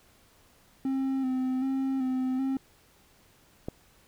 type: tone with vibrato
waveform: triangle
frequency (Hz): 262.5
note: C4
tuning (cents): +6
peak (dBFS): -24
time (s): 0.85-2.57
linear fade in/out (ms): 2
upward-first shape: square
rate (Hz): 1.3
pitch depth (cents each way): 30
type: click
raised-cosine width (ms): 2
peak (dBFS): -19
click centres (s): 3.685
effects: pink hiss -61 dBFS RMS until 4.07 s